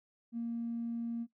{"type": "tone with tanh clipping", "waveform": "triangle", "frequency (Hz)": 233.1, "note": "A#3", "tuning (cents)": 0, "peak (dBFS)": -34, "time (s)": [0.32, 1.27], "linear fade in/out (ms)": 50, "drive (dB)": 4, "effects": ["noise-tail reverb RT60 0.1 s tail -17 dB re dry"]}